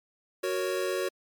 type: chord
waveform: square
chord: F# major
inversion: none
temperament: equal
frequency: 370 / 466.2 / 554.4 Hz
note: F#4 / A#4 / C#5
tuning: 0 / 0 / 0 cents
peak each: -31 / -35 / -33 dBFS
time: 0.43-1.09 s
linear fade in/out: 10 ms
effects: MP3 96 kbps